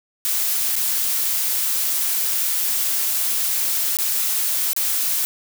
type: noise with dropouts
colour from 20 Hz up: blue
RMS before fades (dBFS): -21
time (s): 0.25-5.25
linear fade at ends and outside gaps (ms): 0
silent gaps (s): 0.756-0.763 / 3.969-3.987 / 4.732-4.764
effects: none